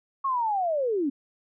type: linear sweep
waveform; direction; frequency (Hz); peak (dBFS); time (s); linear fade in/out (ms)
sine; down; 1108.7 to 259.6; -23; 0.24-1.1; 10
effects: none